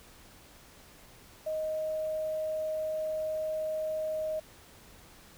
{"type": "tone with quantisation", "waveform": "sine", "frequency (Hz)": 625, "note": "D#5", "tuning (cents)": 8, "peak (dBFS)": -30, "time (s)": [1.46, 4.4], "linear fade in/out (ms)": 10, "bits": 9, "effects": ["pink hiss -55 dBFS RMS until 5.37 s"]}